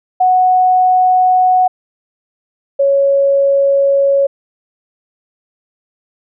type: tone pair in turn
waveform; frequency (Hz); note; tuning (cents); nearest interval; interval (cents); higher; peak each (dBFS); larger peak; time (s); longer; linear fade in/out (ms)
sine; 738 / 554.8; F#5 / C#5; -5 / +1; perfect fourth; 494; first; -7 / -8; first; 0.2-1.68 / 2.79-4.27; neither; 10
effects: none